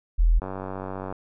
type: tone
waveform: sine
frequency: 41.2 Hz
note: E1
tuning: in tune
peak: -15 dBFS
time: 0.18-0.4 s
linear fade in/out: 20 ms
type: click train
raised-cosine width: 1 ms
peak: -19 dBFS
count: 68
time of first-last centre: 0.42-1.125 s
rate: 95 Hz
effects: none